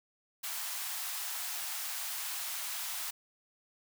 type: high-pass noise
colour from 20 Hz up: white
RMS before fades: -38 dBFS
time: 0.43-3.11 s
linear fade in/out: 10 ms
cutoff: 680 Hz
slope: 48 dB/octave
effects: none